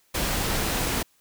pink noise, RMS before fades -26 dBFS, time 0.14-1.03 s, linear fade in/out 10 ms, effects white hiss -64 dBFS RMS until 1.2 s

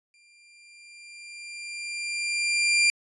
sawtooth tone with exponential growth, 2383 Hz, D7, 25 cents sharp, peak -14 dBFS, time 0.14-2.9 s, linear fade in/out 1 ms, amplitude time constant 600 ms, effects resampled to 24000 Hz

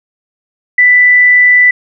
sine tone, 1983 Hz, B6, 7 cents sharp, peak -3 dBFS, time 0.78-1.71 s, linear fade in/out 5 ms, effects none

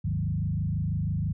sine tone with frequency modulation, 125.8 Hz, B2, 32 cents sharp, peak -25 dBFS, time 0.04-1.33 s, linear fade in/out 10 ms, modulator 26.1 Hz, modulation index 2, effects none

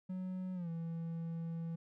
triangle tone with pitch glide, 185 to 165.77 Hz, F#3 to E3, 0 to +10 cents, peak -36 dBFS, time 0.09-1.76 s, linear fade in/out 10 ms, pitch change -190 cents, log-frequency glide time 0.54-0.69 s, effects none

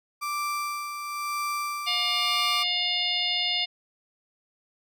35% pulse tone with tremolo, 1174.7 Hz, D6, in tune, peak -25 dBFS, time 0.21-2.64 s, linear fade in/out 20 ms, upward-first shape sine, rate 0.99 Hz, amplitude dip 50%
harmonic tone, 713 Hz, F5, 36 cents sharp, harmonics 1 / 3 / 4 / 5 / 6 / 7, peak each -37 / -32 / -29 / -28 / -33 / -33 dBFS, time 1.86-3.66 s, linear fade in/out 20 ms
effects none

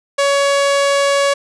sawtooth tone, 561 Hz, C#5, 21 cents sharp, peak -8 dBFS, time 0.18-1.34 s, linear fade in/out 10 ms, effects resampled to 22050 Hz + 8-bit

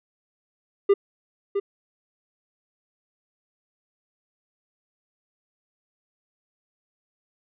triangle tone with echo, 399.7 Hz, G4, 34 cents sharp, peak -11 dBFS, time 0.89-0.94 s, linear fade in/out 10 ms, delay 660 ms, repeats 1, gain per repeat -8 dB, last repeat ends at 1.6 s, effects resampled to 8000 Hz

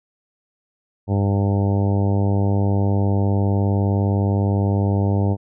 harmonic tone, 99.7 Hz, G2, 30 cents sharp, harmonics 1 / 2 / 3 / 4 / 5 / 6 / 7 / 8 / 9, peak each -17 / -23 / -27 / -29 / -31 / -33 / -34 / -35 / -36 dBFS, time 1.07-5.37 s, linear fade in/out 50 ms, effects none

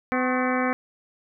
harmonic tone with a mistuned harmonic, 253.7 Hz, B3, 47 cents sharp, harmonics 1 / 2 / 3 / 4 / 5 / 6 / 7 / 8 / 9, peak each -25 / -28 / -30 / -31 / -32 / -33 / -33 / -34 / -35 dBFS, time 0.12-0.73 s, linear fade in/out 0 ms, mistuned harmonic 4, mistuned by +100 cents, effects none

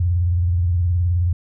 sine tone with vibrato, 87.31 Hz, F2, in tune, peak -15 dBFS, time 0-1.33 s, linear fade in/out 5 ms, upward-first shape sine, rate 19 Hz, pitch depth 110 cents each way, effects none

